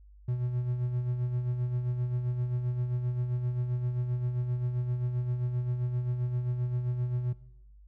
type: tone with tremolo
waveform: triangle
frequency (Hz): 123.47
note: B2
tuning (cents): 0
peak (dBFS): -24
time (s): 0.28-7.33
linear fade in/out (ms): 5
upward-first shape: sine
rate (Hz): 7.6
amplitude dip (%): 50
effects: noise-tail reverb RT60 0.9 s tail -19 dB re dry + added 50 Hz sine -51 dBFS peak until 7.87 s